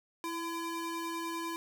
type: ring-modulated tone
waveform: 45% pulse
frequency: 674 Hz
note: E5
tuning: 38 cents sharp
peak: -32 dBFS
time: 0.24-1.56 s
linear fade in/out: 0 ms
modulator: 342 Hz
effects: none